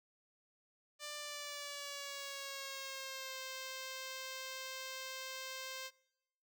5% pulse tone with pitch glide, 592 to 524.4 Hz, D5 to C5, +14 to +4 cents, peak -32 dBFS, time 0.99-5.91 s, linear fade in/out 50 ms, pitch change -210 cents, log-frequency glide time 1.17-3.36 s, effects noise-tail reverb RT60 0.9 s tail -24 dB re dry

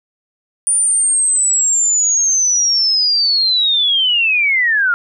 sine linear sweep, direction down, 9397 to 1377 Hz, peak -11 dBFS, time 0.67-4.94 s, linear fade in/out 0 ms, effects none

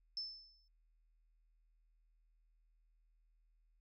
sine tone with exponential decay, 5274 Hz, E8, in tune, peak -37 dBFS, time 0.17-0.68 s, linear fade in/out 1 ms, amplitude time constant 110 ms, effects added 40 Hz sine -70 dBFS peak until 3.8 s

